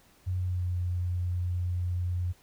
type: tone with pitch glide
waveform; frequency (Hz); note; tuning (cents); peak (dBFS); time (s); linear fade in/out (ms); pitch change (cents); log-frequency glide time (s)
sine; 91.4 to 89.05; F#2 to F2; -21 to +34; -27; 0.26-2.33; 20; -45; 0.37-0.76
effects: pink hiss -61 dBFS RMS until 2.42 s